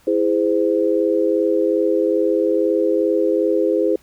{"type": "chord", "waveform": "sine", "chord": "E augmented", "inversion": "none", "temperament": "just", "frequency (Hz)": [329.6, 412, 515], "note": ["E4", "G#4", "B#4"], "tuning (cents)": [0, -14, -28], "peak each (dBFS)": -19, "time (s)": [0.07, 3.96], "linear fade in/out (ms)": 5, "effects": ["pink hiss -54 dBFS RMS until 4.02 s"]}